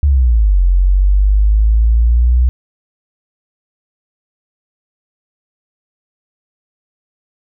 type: exponential two-way sweep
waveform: sine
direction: down then up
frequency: 74.1 to 44.3 to 62.4 Hz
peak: -7 dBFS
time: 0.03-2.49 s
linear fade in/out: 0 ms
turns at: 0.63 s
effects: none